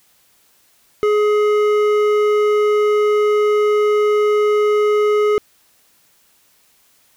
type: tone with hard clipping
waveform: triangle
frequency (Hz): 420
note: G#4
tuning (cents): +19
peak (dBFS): -14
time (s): 1.03-5.38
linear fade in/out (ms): 0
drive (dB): 14
effects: white hiss -56 dBFS RMS until 7.16 s